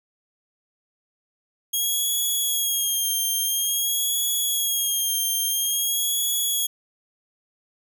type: tone with vibrato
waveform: 5% pulse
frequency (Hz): 3272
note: G#7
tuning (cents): -26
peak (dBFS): -14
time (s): 1.73-6.67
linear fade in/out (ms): 10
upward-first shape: sine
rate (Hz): 0.49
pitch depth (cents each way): 52
effects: none